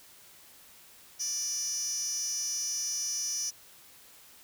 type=tone with high-pass filter; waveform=15% pulse; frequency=587.3 Hz; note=D5; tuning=in tune; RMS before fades=-33 dBFS; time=1.19-3.51 s; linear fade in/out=20 ms; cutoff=5700 Hz; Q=8.5; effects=white hiss -55 dBFS RMS until 4.43 s